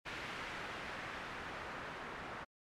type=noise with low-pass filter sweep; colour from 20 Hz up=white; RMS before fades=-45 dBFS; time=0.05-2.45 s; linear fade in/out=20 ms; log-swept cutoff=2200 to 1400 Hz; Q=1.1; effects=MP3 96 kbps